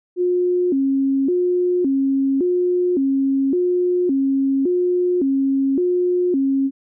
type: tone with vibrato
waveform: sine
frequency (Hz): 311.8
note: D#4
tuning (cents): +4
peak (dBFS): -15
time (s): 0.16-6.71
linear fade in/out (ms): 50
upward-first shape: square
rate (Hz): 0.89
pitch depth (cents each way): 240
effects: none